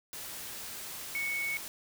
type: tone in noise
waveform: sine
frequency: 2217 Hz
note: C#7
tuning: in tune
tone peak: -31 dBFS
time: 1.15-1.57 s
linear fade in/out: 0 ms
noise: white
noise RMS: -42 dBFS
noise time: 0.13-1.68 s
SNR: +8 dB
effects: none